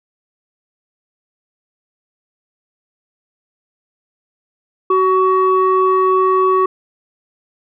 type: tone pair together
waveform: sine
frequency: 375.9 / 1124.5 Hz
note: F#4 / C#6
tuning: +27 / +24 cents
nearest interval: octave + perfect fifth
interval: 1897 cents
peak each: -12 dBFS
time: 4.9-6.66 s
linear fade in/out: 5 ms
effects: tanh soft clip ceiling -5 dBFS